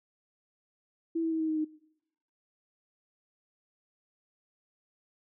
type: tone with pitch steps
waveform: sine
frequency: 329.6 / 325.4 / 321.3 / 317.3 / 313.3 / 309.3 Hz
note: E4 / E4 / E4 / D#4 / D#4 / D#4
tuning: 0 / -22 / -44 / +34 / +12 / -10 cents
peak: -27 dBFS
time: 1.15-1.648 s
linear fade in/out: 10 ms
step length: 83 ms
effects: noise-tail reverb RT60 0.8 s tail -21 dB re dry